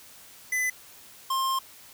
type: tone pair in turn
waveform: square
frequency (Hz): 2010 / 1060.2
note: B6 / C6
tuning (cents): +30 / +23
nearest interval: major seventh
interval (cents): 1107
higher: first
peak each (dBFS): -25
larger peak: neither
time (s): 0.52-0.7 / 1.3-1.59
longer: second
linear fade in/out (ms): 5
effects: white hiss -50 dBFS RMS until 1.93 s